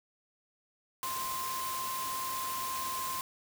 sine tone in noise, 1046.5 Hz, C6, in tune, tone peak -35 dBFS, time 1.03-3.21 s, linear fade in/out 0 ms, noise white, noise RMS -39 dBFS, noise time 1.03-3.21 s, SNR +1 dB, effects none

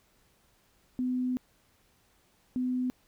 sine tone pair in turn, 252.3 / 252.3 Hz, B3 / B3, +37 / +37 cents, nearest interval unison, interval 0 cents, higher neither, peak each -27 dBFS, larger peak neither, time 0.99-1.37 / 2.56-2.9 s, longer first, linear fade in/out 0 ms, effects pink hiss -67 dBFS RMS until 3.07 s

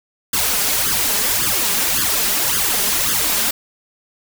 white noise with flanger, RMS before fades -18 dBFS, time 0.33-3.51 s, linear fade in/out 5 ms, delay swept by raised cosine 0.61 to 5.01 ms, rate 1.8 Hz, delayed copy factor +1, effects none

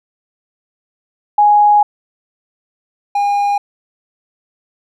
sine / triangle tone pair in turn, 830.6 / 812.1 Hz, G#5 / G#5, 0 / -39 cents, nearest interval unison, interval 39 cents, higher first, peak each -6 / -10 dBFS, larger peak first, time 1.38-1.83 / 3.15-3.58 s, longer first, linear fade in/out 5 ms, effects none

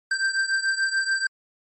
square beating tone pair, 1568 / 1574.9 Hz, G6 / G6, 0 / +8 cents, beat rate 6.9 Hz, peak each -24 / -27 dBFS, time 0.11-1.27 s, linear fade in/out 5 ms, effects MP3 32 kbps

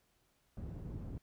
white low-pass noise, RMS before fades -44 dBFS, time 0.57-1.18 s, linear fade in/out 2 ms, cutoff 150 Hz, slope 12 dB/octave, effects pink hiss -75 dBFS RMS until 1.22 s

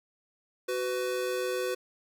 square tone pair together, 373.1 / 500 Hz, F#4 / B4, +14 / +21 cents, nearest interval perfect fourth, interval 507 cents, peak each -33 / -32 dBFS, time 0.68-1.75 s, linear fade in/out 10 ms, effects none

